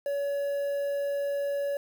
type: tone with quantisation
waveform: triangle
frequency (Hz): 565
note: C#5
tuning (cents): +33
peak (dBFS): -25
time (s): 0.06-1.77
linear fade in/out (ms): 2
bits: 8
effects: none